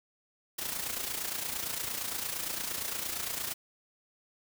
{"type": "noise with amplitude modulation", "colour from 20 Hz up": "white", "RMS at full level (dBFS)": -33, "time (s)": [0.58, 3.54], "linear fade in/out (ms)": 10, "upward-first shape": "sine", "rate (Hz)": 28.7, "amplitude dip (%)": 60, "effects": []}